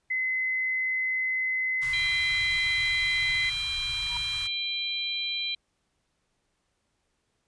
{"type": "tone", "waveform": "sine", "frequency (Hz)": 2041, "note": "C7", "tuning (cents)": -44, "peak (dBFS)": -25, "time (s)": [0.1, 3.5], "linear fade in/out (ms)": 10}
{"type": "band-stop noise", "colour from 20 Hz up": "pink", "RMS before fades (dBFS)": -41, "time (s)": [1.81, 4.48], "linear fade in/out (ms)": 20, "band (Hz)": [150, 910], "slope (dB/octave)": 96}
{"type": "harmonic tone", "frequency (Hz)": 796, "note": "G5", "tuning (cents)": 26, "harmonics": [3, 4, 5], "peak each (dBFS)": [-34, -33, -31], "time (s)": [1.93, 5.55], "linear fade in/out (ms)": 5}
{"type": "tone with exponential growth", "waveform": "triangle", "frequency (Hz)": 962, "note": "B5", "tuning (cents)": -46, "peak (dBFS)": -30, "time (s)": [4.01, 4.17], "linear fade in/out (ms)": 2, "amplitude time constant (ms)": 34}
{"effects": ["pink hiss -75 dBFS RMS until 7.47 s", "resampled to 22050 Hz"]}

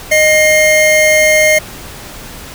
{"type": "tone pair together", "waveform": "square", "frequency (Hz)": [618, 2125], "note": ["D#5", "C7"], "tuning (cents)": [-12, 26], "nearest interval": "octave + major sixth", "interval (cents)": 2138, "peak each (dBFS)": -10, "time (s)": [0.11, 1.59], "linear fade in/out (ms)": 10, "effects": ["pink hiss -30 dBFS RMS until 2.54 s"]}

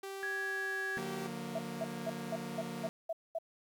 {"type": "tone with pitch glide", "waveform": "sawtooth", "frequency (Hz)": [390, 386], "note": ["G4", "G4"], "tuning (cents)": [-9, -27], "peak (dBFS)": -37, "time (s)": [0.03, 1.27], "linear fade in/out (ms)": 5, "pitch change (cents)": -18, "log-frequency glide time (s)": [0.19, 0.82]}
{"type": "tone", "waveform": "sine", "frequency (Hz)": 1661.2, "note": "G#6", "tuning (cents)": 0, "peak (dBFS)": -35, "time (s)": [0.23, 0.98], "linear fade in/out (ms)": 0}
{"type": "chord", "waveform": "sawtooth", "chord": "D augmented", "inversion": "none", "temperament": "equal with one note detuned", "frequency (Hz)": [146.83, 181.4, 233.1], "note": ["D3", "F#3", "A#3"], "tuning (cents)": [0, -34, 0], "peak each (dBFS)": [-43, -40, -38], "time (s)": [0.97, 2.89], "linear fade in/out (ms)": 0}
{"type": "tone bursts", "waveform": "sine", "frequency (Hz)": 659.3, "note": "E5", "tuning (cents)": 0, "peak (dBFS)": -33, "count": 8, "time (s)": [1.55, 3.386], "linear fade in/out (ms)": 5, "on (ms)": 37, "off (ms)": 220}
{"effects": ["11-bit"]}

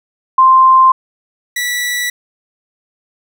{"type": "tone pair in turn", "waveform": ["sine", "sawtooth"], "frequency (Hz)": [1046.5, 1955.1], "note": ["C6", "B6"], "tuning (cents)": [0, -18], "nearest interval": "major seventh", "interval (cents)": 1082, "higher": "second", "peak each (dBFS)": [-4, -12], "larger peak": "first", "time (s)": [[0.38, 0.92], [1.56, 2.1]], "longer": "neither", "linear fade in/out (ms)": 5, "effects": []}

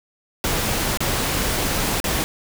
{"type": "noise with dropouts", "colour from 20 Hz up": "pink", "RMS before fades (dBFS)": -22, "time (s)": [0.44, 2.24], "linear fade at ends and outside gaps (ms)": 0, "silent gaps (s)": [[0.973, 1.005], [2.001, 2.042]], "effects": []}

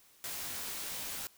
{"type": "noise with comb filter", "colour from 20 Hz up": "white", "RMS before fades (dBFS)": -40, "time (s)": [0.24, 1.27], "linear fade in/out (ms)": 0, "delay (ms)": 18, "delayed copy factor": -0.9, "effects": ["white hiss -63 dBFS RMS until 1.37 s"]}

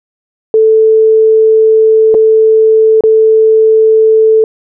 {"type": "tone with dropouts", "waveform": "sine", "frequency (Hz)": 440, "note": "A4", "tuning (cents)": 0, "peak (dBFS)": -3, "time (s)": [0.54, 4.44], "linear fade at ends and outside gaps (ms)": 1, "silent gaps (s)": [[2.143, 2.148], [3.008, 3.037]], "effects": []}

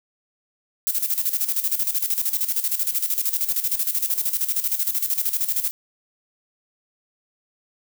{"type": "noise with tremolo", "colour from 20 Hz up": "violet", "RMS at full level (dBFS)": -21, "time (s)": [0.87, 5.71], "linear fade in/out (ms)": 0, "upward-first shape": "square", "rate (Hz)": 13, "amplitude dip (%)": 70, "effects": []}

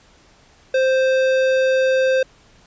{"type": "tone with tanh clipping", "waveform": "sine", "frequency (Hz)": 523.3, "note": "C5", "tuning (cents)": 0, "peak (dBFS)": -16, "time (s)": [0.74, 2.23], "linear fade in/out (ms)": 5, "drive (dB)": 16, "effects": ["pink hiss -52 dBFS RMS until 2.66 s", "resampled to 16000 Hz"]}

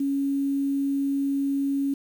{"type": "tone with quantisation", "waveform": "sine", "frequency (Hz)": 277.2, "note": "C#4", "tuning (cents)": 0, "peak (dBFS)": -22, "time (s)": [0, 1.94], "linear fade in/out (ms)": 5, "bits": 8, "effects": []}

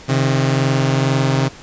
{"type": "tone pair together", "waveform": "sawtooth", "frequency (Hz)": [133.37, 155.56], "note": ["C3", "D#3"], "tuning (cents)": [34, 0], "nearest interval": "minor third", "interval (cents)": 266, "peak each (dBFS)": [-11, -16], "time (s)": [0.08, 1.49], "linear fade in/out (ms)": 20, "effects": ["pink hiss -39 dBFS RMS until 1.62 s", "resampled to 16000 Hz"]}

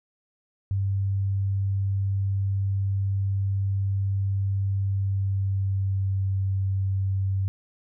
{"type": "tone with pitch glide", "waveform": "sine", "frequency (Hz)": [98, 96.59], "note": ["G2", "G2"], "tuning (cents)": [0, -25], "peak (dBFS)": -22, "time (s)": [0.71, 7.48], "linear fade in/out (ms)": 0, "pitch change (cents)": -25, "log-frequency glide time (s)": [4.84, 6.26], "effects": []}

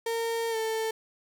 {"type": "tone with pitch glide", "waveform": "35% pulse", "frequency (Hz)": [459, 444.1], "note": ["A#4", "A4"], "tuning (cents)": [-27, 16], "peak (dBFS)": -26, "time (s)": [0.06, 0.91], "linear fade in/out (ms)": 5, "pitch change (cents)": -57, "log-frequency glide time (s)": [0.5, 0.56], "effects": []}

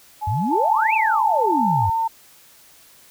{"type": "tone with vibrato", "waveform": "sine", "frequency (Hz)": 847, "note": "G#5", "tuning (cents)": 34, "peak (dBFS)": -23, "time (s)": [0.21, 1.87], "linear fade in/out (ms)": 20, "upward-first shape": "sine", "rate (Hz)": 1.8, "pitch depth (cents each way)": 24}
{"type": "exponential two-way sweep", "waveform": "sine", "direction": "up then down", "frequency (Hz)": [87.31, 2709, 87.31], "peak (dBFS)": -20, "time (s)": [0.27, 1.9], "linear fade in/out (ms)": 5, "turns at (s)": 0.94}
{"type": "tone with pitch glide", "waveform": "sine", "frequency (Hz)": [886, 903.6], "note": ["A5", "A5"], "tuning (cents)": [12, 46], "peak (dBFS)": -18, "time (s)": [0.51, 2.08], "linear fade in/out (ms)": 10, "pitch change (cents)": 34, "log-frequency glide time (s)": [1.1, 1.85]}
{"effects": ["white hiss -50 dBFS RMS until 3.1 s"]}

